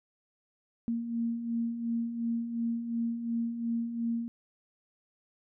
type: beating tone pair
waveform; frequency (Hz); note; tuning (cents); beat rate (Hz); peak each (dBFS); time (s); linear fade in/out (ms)
sine; 230 / 232.8; A#3 / A#3; -23 / -2; 2.8; -38 / -30; 0.88-4.28; 0
effects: none